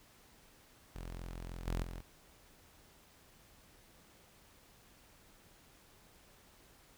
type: tone with level steps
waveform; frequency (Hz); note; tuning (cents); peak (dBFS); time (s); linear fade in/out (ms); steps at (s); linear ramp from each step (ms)
sawtooth; 43.17; F1; -19; -39 / -30 / -39; 0.95-2.01; 10; 1.67 / 1.83; 5
effects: pink hiss -63 dBFS RMS until 6.97 s